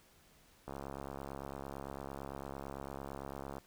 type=click train; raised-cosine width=1 ms; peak=-29 dBFS; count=201; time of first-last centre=0.68-3.583 s; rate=68.9 Hz; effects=pink hiss -65 dBFS RMS until 3.66 s